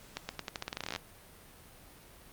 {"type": "accelerating click train", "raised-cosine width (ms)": 0.2, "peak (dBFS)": -18, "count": 18, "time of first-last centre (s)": [0.17, 0.961], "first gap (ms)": 120, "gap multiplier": 0.86, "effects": ["pink hiss -55 dBFS RMS until 2.32 s", "Opus 48 kbps"]}